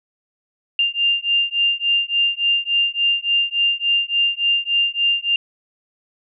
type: beating tone pair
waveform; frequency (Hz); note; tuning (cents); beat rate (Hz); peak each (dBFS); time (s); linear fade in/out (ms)
sine; 2794 / 2797.5; F7 / F7; 0 / +2; 3.5; -19; 0.79-5.36; 2
effects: none